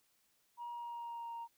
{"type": "tone with pitch glide", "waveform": "sine", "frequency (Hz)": [952, 930.8], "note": ["A#5", "A#5"], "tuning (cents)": [36, -3], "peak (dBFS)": -40, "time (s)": [0.57, 1.48], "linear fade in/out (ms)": 50, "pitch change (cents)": -39, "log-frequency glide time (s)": [0.69, 1.32], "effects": ["tanh soft clip ceiling -39 dBFS", "white hiss -75 dBFS RMS until 1.57 s"]}